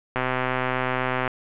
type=click train; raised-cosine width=0.5 ms; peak=-9 dBFS; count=144; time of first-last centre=0.16-1.277 s; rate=128 Hz; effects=resampled to 8000 Hz + 8-bit